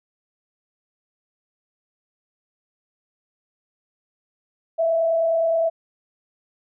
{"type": "tone with frequency modulation", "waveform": "sine", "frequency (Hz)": 659.3, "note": "E5", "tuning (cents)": 0, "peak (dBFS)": -17, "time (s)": [4.78, 5.7], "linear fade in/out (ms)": 20, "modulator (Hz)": 29.6, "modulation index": 0.4, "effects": []}